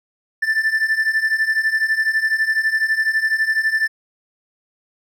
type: beating tone pair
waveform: triangle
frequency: 1760 / 1772 Hz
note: A6 / A6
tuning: 0 / +12 cents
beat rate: 12 Hz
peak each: -19 / -16 dBFS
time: 0.42-3.88 s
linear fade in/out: 10 ms
effects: none